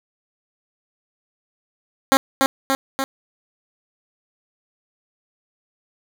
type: tone with echo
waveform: 10% pulse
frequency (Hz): 269.1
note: C4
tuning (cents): +49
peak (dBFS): -3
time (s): 2.12-2.17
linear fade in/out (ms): 0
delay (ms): 290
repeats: 3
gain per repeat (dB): -3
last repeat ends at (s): 3.04
effects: none